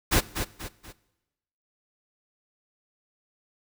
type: noise with echo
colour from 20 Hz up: pink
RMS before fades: -21 dBFS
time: 0.11-0.21 s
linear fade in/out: 20 ms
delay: 240 ms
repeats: 3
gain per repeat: -8 dB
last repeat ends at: 0.93 s
effects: noise-tail reverb RT60 1.0 s tail -19 dB re dry